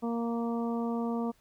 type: harmonic tone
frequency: 233.1 Hz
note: A#3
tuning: in tune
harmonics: 1 / 2 / 3 / 4 / 5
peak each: -30 / -36 / -40 / -42 / -44 dBFS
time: 0.02-1.32 s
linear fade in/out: 20 ms
effects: pink hiss -67 dBFS RMS until 1.4 s